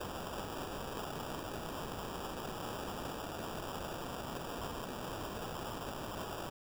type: noise with sample-and-hold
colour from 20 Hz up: blue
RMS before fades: -42 dBFS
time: 0-6.5 s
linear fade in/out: 10 ms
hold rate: 2100 Hz
effects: none